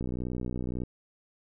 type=click train; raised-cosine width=3 ms; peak=-21 dBFS; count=52; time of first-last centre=0.01-0.835 s; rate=61.8 Hz; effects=none